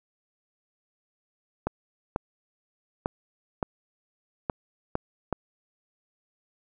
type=clicks; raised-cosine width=1 ms; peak=-12 dBFS; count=7; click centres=1.67 / 2.161 / 3.059 / 3.628 / 4.498 / 4.954 / 5.327 s; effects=none